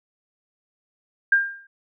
sine tone with exponential decay, 1600 Hz, G6, 35 cents sharp, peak -11 dBFS, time 1.32-1.67 s, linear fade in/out 5 ms, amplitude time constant 75 ms, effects none

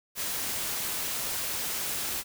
white noise, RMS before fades -32 dBFS, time 0.15-2.24 s, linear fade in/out 50 ms, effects none

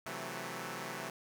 5% pulse chord, F# half-diminished seventh, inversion second, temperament equal, 130.81 / 164.81 / 185 / 220 Hz, C3 / E3 / F#3 / A3, 0 / 0 / 0 / 0 cents, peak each -34 dBFS, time 0.06-1.1 s, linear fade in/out 2 ms, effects none

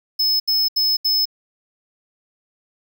square tone bursts, 5200 Hz, E8, 24 cents flat, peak -16 dBFS, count 4, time 0.19-1.255 s, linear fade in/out 10 ms, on 210 ms, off 75 ms, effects none

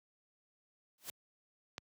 white noise with exponential growth, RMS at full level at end -39 dBFS, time 0.98-1.1 s, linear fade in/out 2 ms, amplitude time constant 25 ms
click, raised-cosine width 0.2 ms, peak -23 dBFS, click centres 1.781 s
effects high-pass 80 Hz 12 dB/octave

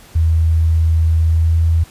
sine tone with pitch glide, 81.1 to 82.14 Hz, E2 to E2, -28 to -6 cents, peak -10 dBFS, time 0.15-1.84 s, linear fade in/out 10 ms, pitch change +22 cents, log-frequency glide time 1.28-1.57 s, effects pink hiss -43 dBFS RMS until 1.9 s + resampled to 32000 Hz

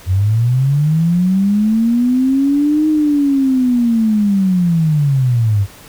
sine linear two-way sweep, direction up then down, 88.4 to 311.1 to 95.7 Hz, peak -10 dBFS, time 0.06-5.67 s, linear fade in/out 50 ms, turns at 2.88 s, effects pink hiss -39 dBFS RMS until 5.88 s

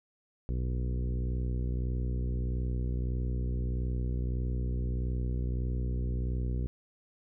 harmonic tone with a mistuned harmonic, 61.6 Hz, B1, 4 cents flat, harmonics 1 / 2 / 3 / 4 / 5 / 6 / 7 / 8, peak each -30 / -35 / -42 / -44 / -48 / -47 / -51 / -53 dBFS, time 0.49-6.67 s, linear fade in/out 0 ms, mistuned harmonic 1, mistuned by -23 cents, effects none

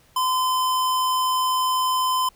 square tone, 1024 Hz, C6, 38 cents flat, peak -20 dBFS, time 0.16-2.29 s, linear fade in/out 5 ms, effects pink hiss -57 dBFS RMS until 2.35 s

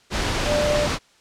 sine tone in noise, 593 Hz, D5, 17 cents sharp, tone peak -19 dBFS, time 0.45-0.88 s, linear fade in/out 50 ms, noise pink, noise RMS -23 dBFS, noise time 0.1-0.99 s, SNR +1 dB, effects white hiss -56 dBFS RMS until 1.2 s + low-pass 6000 Hz 12 dB/octave

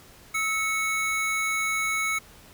square tone pair together, 1297 / 2210 Hz, E6 / C#7, -28 / -6 cents, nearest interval major sixth, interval 922 cents, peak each -31 / -26 dBFS, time 0.34-2.19 s, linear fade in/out 10 ms, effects pink hiss -51 dBFS RMS until 2.53 s

